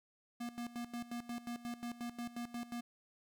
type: tone with tremolo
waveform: square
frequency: 238.4 Hz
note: A#3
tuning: 39 cents sharp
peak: -40 dBFS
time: 0.4-2.81 s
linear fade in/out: 10 ms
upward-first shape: square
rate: 5.6 Hz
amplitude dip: 80%
effects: none